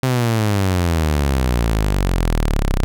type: exponential sweep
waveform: sawtooth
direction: down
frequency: 132.1 to 30.87 Hz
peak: -11 dBFS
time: 0.03-2.84 s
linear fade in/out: 0 ms
effects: none